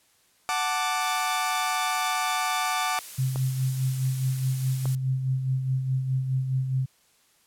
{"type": "chord", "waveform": "sawtooth", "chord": "D major", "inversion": "first", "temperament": "equal", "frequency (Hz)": [740, 880, 1174.7], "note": ["F#5", "A5", "D6"], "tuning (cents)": [0, 0, 0], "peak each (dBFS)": [-25, -27, -24], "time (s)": [0.49, 2.99], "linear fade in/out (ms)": 0}
{"type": "noise", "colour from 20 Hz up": "blue", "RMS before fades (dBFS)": -38, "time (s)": [1.01, 4.95], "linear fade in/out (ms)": 0}
{"type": "tone with tremolo", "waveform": "sine", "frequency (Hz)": 131.1, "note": "C3", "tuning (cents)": 4, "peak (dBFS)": -21, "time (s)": [3.18, 6.86], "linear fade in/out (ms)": 10, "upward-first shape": "sine", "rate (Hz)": 4.8, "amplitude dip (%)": 50}
{"type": "clicks", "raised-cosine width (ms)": 1, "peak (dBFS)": -21, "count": 2, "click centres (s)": [3.359, 4.856]}
{"effects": ["white hiss -63 dBFS RMS until 7.46 s", "low-pass 12000 Hz 12 dB/octave"]}